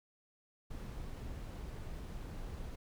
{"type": "noise", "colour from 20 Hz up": "brown", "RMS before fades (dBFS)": -44, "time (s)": [0.7, 2.76], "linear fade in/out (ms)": 10, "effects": []}